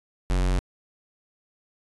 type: tone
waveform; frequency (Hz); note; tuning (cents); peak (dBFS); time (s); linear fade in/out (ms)
square; 45.73; F#1; -20; -21; 0.3-0.59; 0
effects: resampled to 24000 Hz